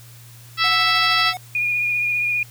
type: harmonic tone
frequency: 659.3 Hz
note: E5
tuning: in tune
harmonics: 2 / 3 / 4 / 5 / 6 / 7 / 8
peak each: -20 / -22 / -23 / -24 / -25 / -25 / -26 dBFS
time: 0.57-1.34 s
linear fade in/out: 50 ms
type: tone with tremolo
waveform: square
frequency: 732 Hz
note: F#5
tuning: 19 cents flat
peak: -27 dBFS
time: 0.64-1.37 s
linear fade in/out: 0 ms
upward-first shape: sine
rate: 13 Hz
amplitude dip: 55%
type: tone with vibrato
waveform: sine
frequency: 2438 Hz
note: D#7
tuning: 36 cents flat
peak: -18 dBFS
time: 1.55-2.43 s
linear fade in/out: 2 ms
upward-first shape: sine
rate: 15 Hz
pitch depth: 19 cents each way
effects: added 118 Hz sine -42 dBFS peak until 2.5 s + white hiss -47 dBFS RMS until 2.5 s